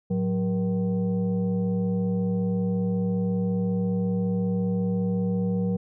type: tone with frequency modulation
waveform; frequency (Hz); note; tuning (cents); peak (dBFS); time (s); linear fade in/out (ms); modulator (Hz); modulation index
sine; 183.3; F#3; -16; -22; 0.1-5.77; 10; 292; 0.76
effects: none